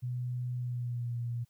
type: tone with pitch glide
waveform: sine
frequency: 123.9 to 119.06 Hz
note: B2 to A#2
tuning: +6 to +37 cents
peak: -32 dBFS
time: 0.02-1.45 s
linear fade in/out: 20 ms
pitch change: -69 cents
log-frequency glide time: 0.56-1.16 s
effects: white hiss -74 dBFS RMS until 1.49 s